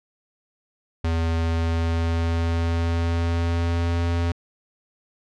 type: tone with pitch glide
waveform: square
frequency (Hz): 82.41 to 85.22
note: E2 to F2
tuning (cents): 0 to -42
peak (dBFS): -21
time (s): 1.04-4.32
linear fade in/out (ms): 5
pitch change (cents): +58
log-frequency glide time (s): 1.34-4.07
effects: low-pass 5000 Hz 12 dB/octave